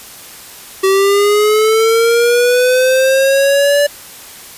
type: linear sweep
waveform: square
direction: up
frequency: 381.6 to 581 Hz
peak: -9 dBFS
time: 0.83-3.87 s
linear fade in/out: 10 ms
effects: white hiss -34 dBFS RMS until 4.57 s + resampled to 32000 Hz